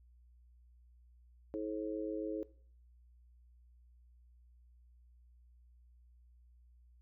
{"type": "harmonic tone", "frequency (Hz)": 107.2, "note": "A2", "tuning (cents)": -45, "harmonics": [3, 4, 5], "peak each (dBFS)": [-39, -41, -43], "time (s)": [1.54, 2.43], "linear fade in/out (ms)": 0, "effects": ["noise-tail reverb RT60 0.5 s tail -19 dB re dry", "added 60 Hz sine -60 dBFS peak until 7.01 s"]}